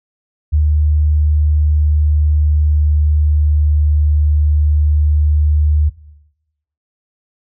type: tone with pitch glide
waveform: sine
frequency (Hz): 75.5 to 74.98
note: D2 to D2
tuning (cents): +48 to +36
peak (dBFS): -9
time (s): 0.52-5.9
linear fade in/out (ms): 20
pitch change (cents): -12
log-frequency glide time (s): 0.92-3.94
effects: noise-tail reverb RT60 0.9 s tail -18 dB re dry